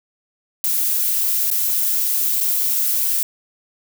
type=noise with dropouts; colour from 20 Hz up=violet; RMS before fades=-19 dBFS; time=0.64-3.23 s; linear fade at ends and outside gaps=1 ms; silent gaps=1.503-1.513 / 2.404-2.409 s; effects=none